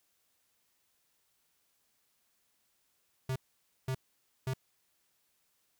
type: tone bursts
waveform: square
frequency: 130.81 Hz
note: C3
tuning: in tune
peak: -32 dBFS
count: 3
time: 3.29-4.537 s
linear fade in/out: 5 ms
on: 69 ms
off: 520 ms
effects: white hiss -75 dBFS RMS until 5.79 s